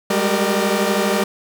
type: tone cluster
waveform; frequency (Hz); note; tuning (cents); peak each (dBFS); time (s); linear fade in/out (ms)
sawtooth; 196.4 / 208.8 / 382.4 / 466.1 / 602; G3 / G#3 / G4 / A#4 / D5; +4 / +10 / -43 / 0 / +43; -19; 0.1-1.24; 5
effects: none